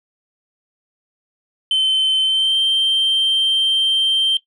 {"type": "tone with pitch glide", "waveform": "sine", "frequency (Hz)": [3079, 3140], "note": ["G7", "G7"], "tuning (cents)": [-32, 2], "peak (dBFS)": -11, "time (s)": [1.71, 4.37], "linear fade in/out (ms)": 2, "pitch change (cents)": 34, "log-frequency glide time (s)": [2.23, 2.57], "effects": ["noise-tail reverb RT60 0.1 s tail -17 dB re dry", "tanh soft clip ceiling -12 dBFS"]}